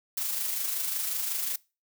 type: noise with amplitude modulation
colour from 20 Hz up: blue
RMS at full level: -29 dBFS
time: 0.17-1.56 s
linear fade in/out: 5 ms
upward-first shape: sine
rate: 25.5 Hz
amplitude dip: 40%
effects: noise-tail reverb RT60 0.3 s tail -23 dB re dry